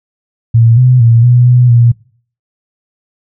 sine tone with pitch steps, 115.2 / 126.4 / 116 / 122.6 / 123.7 / 118.6 Hz, A#2 / B2 / A#2 / B2 / B2 / A#2, -20 / +41 / -8 / -12 / +3 / +30 cents, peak -3 dBFS, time 0.54-1.92 s, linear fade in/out 10 ms, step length 230 ms, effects noise-tail reverb RT60 0.5 s tail -23 dB re dry

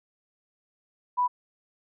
sine tone, 987.8 Hz, B5, in tune, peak -21 dBFS, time 1.17-1.28 s, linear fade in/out 20 ms, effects none

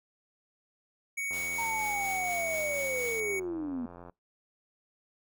square tone, 2236 Hz, C#7, 14 cents sharp, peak -32 dBFS, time 1.17-3.4 s, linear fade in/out 10 ms
click train, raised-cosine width 1 ms, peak -33 dBFS, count 244, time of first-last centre 1.31-4.097 s, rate 87.2 Hz
white noise with tremolo, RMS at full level -44 dBFS, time 1.33-3.2 s, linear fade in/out 0 ms, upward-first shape sine, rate 4.2 Hz, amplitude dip 40%
sine linear sweep, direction down, 932.3 to 233.6 Hz, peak -32 dBFS, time 1.58-3.86 s, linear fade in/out 5 ms
effects noise-tail reverb RT60 0.2 s tail -24 dB re dry

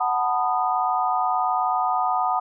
sine chord, B dominant seventh, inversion second, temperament just, 740.8 / 889 / 987.8 / 1234.7 Hz, F#5 / A5 / B5 / D#6, +2 / +18 / 0 / -14 cents, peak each -23 / -27 / -27 / -25 dBFS, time 0-2.4 s, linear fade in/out 10 ms, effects none

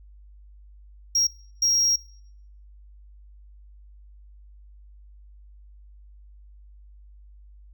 triangle tone bursts at uneven times, 5610 Hz, F8, 7 cents sharp, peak -17 dBFS, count 2, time 1.15-1.27 / 1.62-1.96 s, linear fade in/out 5 ms, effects noise-tail reverb RT60 0.7 s tail -22 dB re dry + added 50 Hz sine -46 dBFS peak until 7.73 s

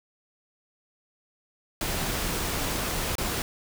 pink noise with dropouts, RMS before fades -29 dBFS, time 1.81-3.42 s, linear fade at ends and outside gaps 1 ms, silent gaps 3.154-3.182 s, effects none

